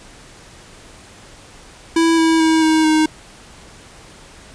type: tone with pitch steps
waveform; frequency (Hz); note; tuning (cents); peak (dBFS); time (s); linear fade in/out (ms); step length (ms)
square; 329.6 / 325.1 / 320.6 / 316.2 / 311.8; E4 / E4 / E4 / D#4 / D#4; 0 / -24 / -48 / +28 / +4; -12; 1.96-3.06; 5; 220
effects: pink hiss -42 dBFS RMS until 4.54 s + resampled to 22050 Hz